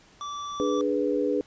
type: tone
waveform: square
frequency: 1161 Hz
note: D6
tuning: 20 cents flat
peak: -33 dBFS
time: 0.21-0.81 s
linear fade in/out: 0 ms
type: chord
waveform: sine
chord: G# diminished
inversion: second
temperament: equal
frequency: 293.7 / 415.3 / 493.9 Hz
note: D4 / G#4 / B4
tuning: 0 / 0 / 0 cents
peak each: -27 dBFS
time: 0.6-1.41 s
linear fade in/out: 0 ms
effects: pink hiss -56 dBFS RMS until 1.46 s + resampled to 16000 Hz